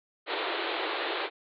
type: band-pass noise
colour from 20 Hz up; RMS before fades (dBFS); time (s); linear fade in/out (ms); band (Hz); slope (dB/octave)
pink; -32; 0.26-1.3; 50; 320 to 4200; 96
effects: none